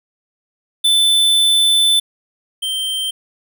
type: tone pair in turn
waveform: square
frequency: 3520 / 3136 Hz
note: A7 / G7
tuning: 0 / 0 cents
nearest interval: major second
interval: 200 cents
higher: first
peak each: -11 / -19 dBFS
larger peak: first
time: 0.84-2 / 2.62-3.11 s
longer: first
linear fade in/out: 10 ms
effects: none